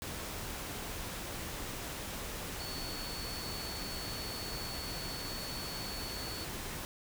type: tone in noise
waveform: sine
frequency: 4435 Hz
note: C#8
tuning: in tune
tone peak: -43 dBFS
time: 2.6-6.44 s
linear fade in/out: 0 ms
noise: pink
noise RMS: -41 dBFS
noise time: 0.02-6.85 s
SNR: -5 dB
effects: none